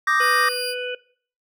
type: chord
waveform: triangle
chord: Eb major seventh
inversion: third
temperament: equal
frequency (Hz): 1174.7 / 1244.5 / 1568 / 1864.7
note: D6 / Eb6 / G6 / Bb6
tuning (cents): 0 / 0 / 0 / 0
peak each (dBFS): -19 / -24 / -22 / -19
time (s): 0.07-0.49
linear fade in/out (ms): 5
type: tone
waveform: sawtooth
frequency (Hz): 4800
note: D8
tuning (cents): +37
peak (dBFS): -24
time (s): 0.19-0.75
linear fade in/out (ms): 50
type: harmonic tone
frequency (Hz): 496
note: B4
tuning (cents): +7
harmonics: 1 / 3 / 5 / 6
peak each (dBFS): -27 / -32 / -34 / -35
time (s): 0.2-0.95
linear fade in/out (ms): 5
effects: noise-tail reverb RT60 0.5 s tail -20 dB re dry